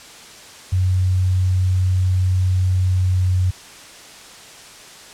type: tone with pitch glide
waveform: sine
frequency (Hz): 92.5 to 91.91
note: F#2 to F#2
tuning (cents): 0 to -11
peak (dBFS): -14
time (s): 0.72-3.51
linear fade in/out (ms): 10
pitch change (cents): -11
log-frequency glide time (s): 2.8-3.3
effects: white hiss -40 dBFS RMS until 5.13 s + low-pass 8000 Hz 12 dB/octave